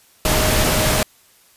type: tone in noise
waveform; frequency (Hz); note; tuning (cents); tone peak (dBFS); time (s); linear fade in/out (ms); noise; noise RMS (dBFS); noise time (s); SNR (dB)
sine; 621; D#5; -3; -24; 0.25-1.03; 2; pink; -17; 0.25-1.03; -10
effects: white hiss -53 dBFS RMS until 1.56 s + resampled to 32000 Hz